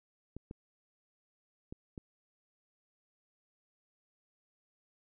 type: clicks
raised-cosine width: 3 ms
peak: -30 dBFS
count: 4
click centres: 0.366 / 0.511 / 1.725 / 1.978 s
effects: none